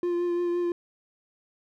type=tone with vibrato; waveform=triangle; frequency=349.2 Hz; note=F4; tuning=in tune; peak=-22 dBFS; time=0.03-0.72 s; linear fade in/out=2 ms; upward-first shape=triangle; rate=5.8 Hz; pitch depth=20 cents each way; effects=none